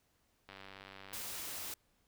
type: click train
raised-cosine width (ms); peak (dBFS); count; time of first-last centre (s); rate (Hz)
0.3; -34; 67; 0.49-1.169; 97.2
type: noise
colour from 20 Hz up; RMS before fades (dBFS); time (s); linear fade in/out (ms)
white; -43; 1.13-1.74; 2
effects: pink hiss -75 dBFS RMS until 2.07 s